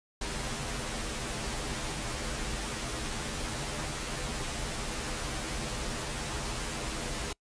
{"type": "noise with comb filter", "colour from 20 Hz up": "pink", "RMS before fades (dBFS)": -35, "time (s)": [0.21, 7.33], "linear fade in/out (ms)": 5, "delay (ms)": 11, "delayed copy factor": -0.95, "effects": ["noise-tail reverb RT60 0.1 s tail -26 dB re dry", "resampled to 22050 Hz"]}